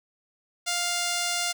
5% pulse tone, 701 Hz, F5, 6 cents sharp, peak -14 dBFS, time 0.66-1.53 s, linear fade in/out 20 ms, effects none

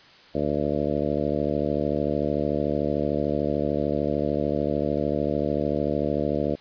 harmonic tone, 73.42 Hz, D2, in tune, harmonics 1 / 2 / 3 / 4 / 5 / 6 / 7 / 8 / 9, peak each -35 / -32 / -30 / -29 / -32 / -31 / -30 / -30 / -35 dBFS, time 0.34-6.56 s, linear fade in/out 20 ms, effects white hiss -51 dBFS RMS until 6.6 s + resampled to 11025 Hz

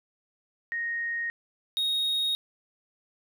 sine / triangle tone pair in turn, 1864.7 / 3745 Hz, A#6 / A#7, 0 / +7 cents, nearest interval octave, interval 1207 cents, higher second, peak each -28 / -23 dBFS, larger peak second, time 0.72-1.3 / 1.77-2.35 s, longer neither, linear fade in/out 0 ms, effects none

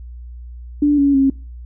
sine tone with pitch steps, 292 / 281.4 / 271.2 Hz, D4 / C#4 / C#4, -10 / +26 / -38 cents, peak -10 dBFS, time 0.82-1.3 s, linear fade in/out 5 ms, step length 160 ms, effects noise-tail reverb RT60 0.3 s tail -22 dB re dry + added 60 Hz sine -31 dBFS peak until 1.65 s

